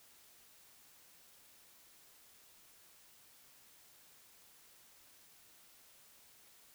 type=silence; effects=white hiss -63 dBFS RMS until 6.74 s